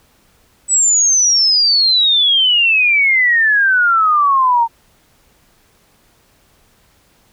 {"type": "exponential sweep", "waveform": "sine", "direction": "down", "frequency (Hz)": [7990, 907], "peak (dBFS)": -9, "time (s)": [0.68, 4.68], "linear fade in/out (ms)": 50, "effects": ["pink hiss -54 dBFS RMS until 7.32 s"]}